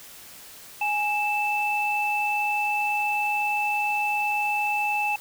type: tone pair together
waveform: sine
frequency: 830.6 / 2639 Hz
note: G#5 / E7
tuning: 0 / +1 cents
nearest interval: octave + minor sixth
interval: 2001 cents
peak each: -25 dBFS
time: 0.81-5.16 s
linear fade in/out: 5 ms
effects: white hiss -45 dBFS RMS until 5.2 s